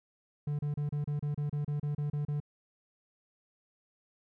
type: tone bursts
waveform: triangle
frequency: 146.83 Hz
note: D3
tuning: in tune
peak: -28 dBFS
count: 13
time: 0.47-2.402 s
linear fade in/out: 5 ms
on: 120 ms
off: 31 ms
effects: none